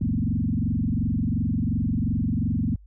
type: tone with frequency modulation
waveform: sine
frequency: 163 Hz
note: E3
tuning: 19 cents flat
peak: -21 dBFS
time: 0.01-2.76 s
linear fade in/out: 5 ms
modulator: 22.8 Hz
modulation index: 4.1
effects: added 50 Hz sine -46 dBFS peak until 2.86 s